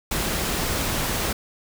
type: noise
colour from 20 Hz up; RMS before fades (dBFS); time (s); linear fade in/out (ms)
pink; -25; 0.11-1.33; 5
effects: none